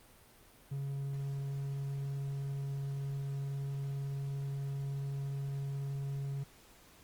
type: tone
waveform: triangle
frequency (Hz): 138.59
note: C#3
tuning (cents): 0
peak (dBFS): -33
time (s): 0.71-6.44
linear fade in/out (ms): 10
effects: pink hiss -60 dBFS RMS until 7.03 s + Opus 32 kbps